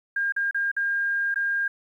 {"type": "tone with dropouts", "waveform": "sine", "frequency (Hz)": 1610, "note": "G6", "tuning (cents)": 46, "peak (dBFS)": -22, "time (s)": [0.16, 1.68], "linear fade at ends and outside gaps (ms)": 5, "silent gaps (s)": [[0.323, 0.363], [0.511, 0.545], [0.716, 0.765], [1.343, 1.358]], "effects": ["10-bit"]}